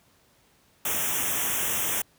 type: band-stop noise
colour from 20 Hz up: white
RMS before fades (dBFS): -27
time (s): 0.85-2.02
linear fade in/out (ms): 5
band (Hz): 3500 to 5600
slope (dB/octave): 96
effects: pink hiss -62 dBFS RMS until 2.18 s + high-pass 60 Hz 12 dB/octave